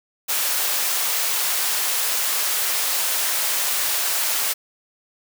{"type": "high-pass noise", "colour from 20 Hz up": "white", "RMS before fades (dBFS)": -22, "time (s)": [0.28, 4.54], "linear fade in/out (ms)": 20, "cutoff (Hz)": 580, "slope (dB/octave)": 12, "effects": []}